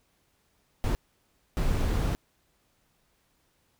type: noise bursts at uneven times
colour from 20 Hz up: brown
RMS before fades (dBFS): -26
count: 2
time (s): 0.84-0.95 / 1.57-2.15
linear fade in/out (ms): 0
effects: pink hiss -70 dBFS RMS until 3.79 s